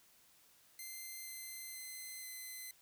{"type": "tone with pitch steps", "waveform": "5% pulse", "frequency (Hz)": [2079, 2066, 2053, 2040], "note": ["C7", "C7", "C7", "C7"], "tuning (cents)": [-12, -22, -33, -44], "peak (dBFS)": -36, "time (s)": [0.79, 2.71], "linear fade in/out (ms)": 2, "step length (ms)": 480, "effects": ["white hiss -67 dBFS RMS until 2.81 s"]}